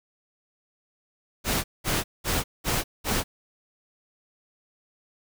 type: noise bursts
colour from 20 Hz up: pink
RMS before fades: -25 dBFS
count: 5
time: 1.44-3.24 s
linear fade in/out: 50 ms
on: 200 ms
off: 200 ms
effects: none